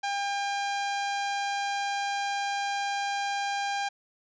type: tone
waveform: sawtooth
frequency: 802 Hz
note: G5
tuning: 39 cents sharp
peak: -24 dBFS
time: 0.03-3.89 s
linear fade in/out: 10 ms
effects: resampled to 16000 Hz